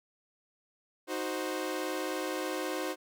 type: chord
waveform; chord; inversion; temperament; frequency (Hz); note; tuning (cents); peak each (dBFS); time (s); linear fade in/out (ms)
sawtooth; C diminished; first; equal; 311.1 / 370 / 523.3; Eb4 / Gb4 / C5; 0 / 0 / 0; -33; 1.07-2.96; 50
effects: none